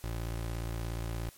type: tone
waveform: 25% pulse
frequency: 57 Hz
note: A#1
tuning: 38 cents flat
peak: -30 dBFS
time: 0.04-1.29 s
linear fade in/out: 0 ms
effects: white hiss -56 dBFS RMS until 1.37 s + MP3 64 kbps